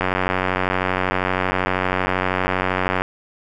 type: click train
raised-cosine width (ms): 0.5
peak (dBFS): -4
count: 280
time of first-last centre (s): 0.01-3.02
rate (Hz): 92.7
effects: none